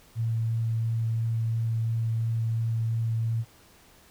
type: tone with vibrato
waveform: sine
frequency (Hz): 113.7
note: A#2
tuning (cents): -43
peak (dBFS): -24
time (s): 0.15-3.45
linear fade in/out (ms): 50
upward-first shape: sine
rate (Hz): 2.9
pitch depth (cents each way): 8
effects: pink hiss -56 dBFS RMS until 4.1 s